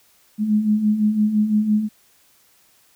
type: beating tone pair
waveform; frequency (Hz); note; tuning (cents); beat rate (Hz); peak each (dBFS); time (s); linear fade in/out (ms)
sine; 207.7 / 213.6; G#3 / G#3; 0 / +49; 5.9; -23 / -16; 0.38-1.89; 50
effects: white hiss -57 dBFS RMS until 2.95 s